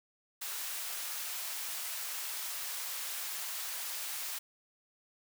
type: high-pass noise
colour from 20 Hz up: white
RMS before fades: -39 dBFS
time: 0.41-4.39 s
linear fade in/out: 10 ms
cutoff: 790 Hz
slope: 12 dB/octave
effects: none